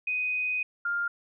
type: tone pair in turn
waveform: sine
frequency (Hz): 2498 / 1402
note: D#7 / F6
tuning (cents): +6 / +6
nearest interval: minor seventh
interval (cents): 1000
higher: first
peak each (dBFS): -26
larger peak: neither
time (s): 0.07-0.63 / 0.85-1.08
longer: first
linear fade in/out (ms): 5
effects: none